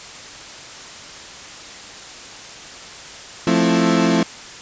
35% pulse chord, F major seventh, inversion none, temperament equal with one note detuned, 174.61 / 220 / 263.3 / 329.6 Hz, F3 / A3 / C4 / E4, 0 / 0 / +11 / 0 cents, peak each -18 dBFS, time 3.47-4.23 s, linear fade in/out 2 ms, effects white hiss -36 dBFS RMS until 4.61 s + resampled to 16000 Hz

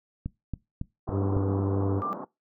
click train, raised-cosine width 5 ms, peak -19 dBFS, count 5, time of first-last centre 0.26-1.368 s, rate 3.61 Hz
pink band-pass noise, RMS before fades -37 dBFS, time 1.07-2.25 s, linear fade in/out 10 ms, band 170 to 1200 Hz, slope 48 dB/octave
harmonic tone, 98 Hz, G2, in tune, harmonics 1 / 2 / 3 / 4 / 5, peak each -26 / -37 / -30 / -34 / -37 dBFS, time 1.1-2.03 s, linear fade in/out 50 ms
sine tone, 1183 Hz, D6, 12 cents sharp, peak -28 dBFS, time 2.02-2.13 s, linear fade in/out 0 ms
effects noise-tail reverb RT60 0.2 s tail -21 dB re dry

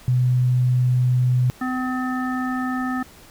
sine tone, 125.5 Hz, B2, 28 cents sharp, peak -15 dBFS, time 0.08-1.5 s, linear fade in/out 0 ms
harmonic tone, 255.1 Hz, C4, 44 cents flat, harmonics 1 / 3 / 5 / 7, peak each -23 / -31 / -30 / -32 dBFS, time 1.61-3.03 s, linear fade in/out 5 ms
effects pink hiss -47 dBFS RMS until 3.3 s

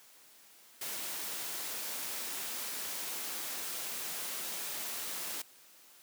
white noise, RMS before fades -39 dBFS, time 0.81-5.42 s, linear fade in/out 5 ms, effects white hiss -59 dBFS RMS until 6.02 s + high-pass 200 Hz 12 dB/octave

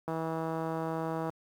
click train, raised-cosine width 1 ms, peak -21 dBFS, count 198, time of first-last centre 0.08-1.296 s, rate 162 Hz, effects high-pass 80 Hz 12 dB/octave + 9-bit

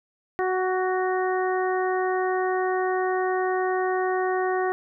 harmonic tone with a mistuned harmonic, 370.7 Hz, F#4, 3 cents sharp, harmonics 1 / 2 / 3 / 4 / 5, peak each -24 / -27 / -32 / -35 / -33 dBFS, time 0.39-4.72 s, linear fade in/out 0 ms, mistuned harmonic 3, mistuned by +16 cents, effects none

